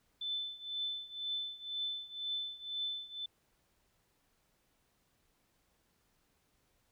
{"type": "tone with tremolo", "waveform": "sine", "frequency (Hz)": 3520, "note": "A7", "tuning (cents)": 0, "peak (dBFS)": -33, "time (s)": [0.21, 3.26], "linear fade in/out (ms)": 5, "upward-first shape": "triangle", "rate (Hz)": 2, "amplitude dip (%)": 90, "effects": ["pink hiss -75 dBFS RMS until 6.91 s"]}